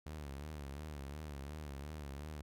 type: tone with vibrato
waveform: sawtooth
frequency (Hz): 72.8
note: D2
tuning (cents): -15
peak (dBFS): -40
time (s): 0.06-2.42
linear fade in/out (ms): 5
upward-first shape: sine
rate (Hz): 2.8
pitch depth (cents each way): 110
effects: none